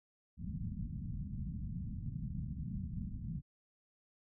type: low-pass noise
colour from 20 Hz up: white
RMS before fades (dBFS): -41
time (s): 0.37-3.42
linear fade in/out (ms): 50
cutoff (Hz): 210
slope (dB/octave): 48
effects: none